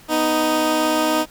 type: tone pair together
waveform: 15% pulse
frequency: 247.6 / 311.1 Hz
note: B3 / D#4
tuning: +5 / 0 cents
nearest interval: major third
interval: 395 cents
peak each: -18 / -11 dBFS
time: 0.08-1.26 s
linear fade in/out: 50 ms
effects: pink hiss -47 dBFS RMS until 1.3 s